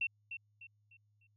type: tone with echo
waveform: sine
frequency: 2700 Hz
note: E7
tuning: 41 cents sharp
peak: -31 dBFS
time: 0.01-0.07 s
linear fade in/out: 5 ms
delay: 300 ms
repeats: 4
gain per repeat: -9 dB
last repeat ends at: 1.27 s
effects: added 104 Hz sine -70 dBFS peak until 1.36 s